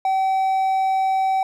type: tone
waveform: triangle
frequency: 766 Hz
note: G5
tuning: 40 cents flat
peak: -15 dBFS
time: 0.05-1.43 s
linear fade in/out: 2 ms
effects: none